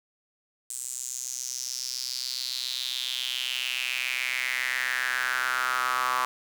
sawtooth tone with high-pass filter sweep, 127.2 Hz, C3, 48 cents flat, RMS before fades -30 dBFS, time 0.7-6.25 s, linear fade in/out 0 ms, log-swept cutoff 8100 to 1100 Hz, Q 5, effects 8-bit

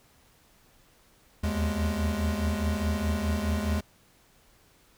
square tone cluster, 76.6 / 81.4 / 208.9 Hz, D#2 / E2 / G#3, -27 / -21 / +10 cents, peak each -31 dBFS, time 1.43-3.81 s, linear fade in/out 10 ms, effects pink hiss -61 dBFS RMS until 4.97 s

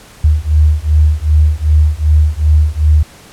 sine beating tone pair, 75 / 77.6 Hz, D2 / D#2, +37 / -4 cents, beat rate 2.6 Hz, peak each -10 dBFS, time 0.24-3.03 s, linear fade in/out 5 ms, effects pink hiss -39 dBFS RMS until 3.32 s + low-pass 12000 Hz 12 dB/octave

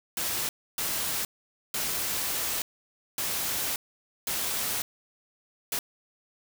white noise bursts at uneven times, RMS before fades -30 dBFS, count 6, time 0.17-0.49 / 0.78-1.25 / 1.74-2.62 / 3.18-3.76 / 4.27-4.82 / 5.72-5.79 s, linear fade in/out 2 ms, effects none

